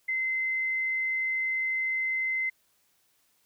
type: tone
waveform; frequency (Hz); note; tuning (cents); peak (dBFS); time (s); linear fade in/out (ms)
sine; 2063; C7; -25; -26; 0.08-2.5; 10
effects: white hiss -69 dBFS RMS until 3.45 s